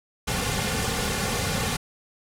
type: noise with comb filter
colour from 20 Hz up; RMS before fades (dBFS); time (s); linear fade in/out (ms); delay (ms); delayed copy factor
pink; -26; 0.27-1.77; 10; 3.1; -0.7
effects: low-pass 11000 Hz 12 dB/octave